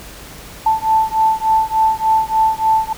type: beating tone pair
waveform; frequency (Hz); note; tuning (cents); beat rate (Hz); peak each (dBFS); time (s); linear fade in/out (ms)
sine; 880 / 883.4; A5 / A5; 0 / +7; 3.4; -15; 0.66-2.93; 5
effects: added 50 Hz sine -41 dBFS peak until 2.97 s + pink hiss -36 dBFS RMS until 2.97 s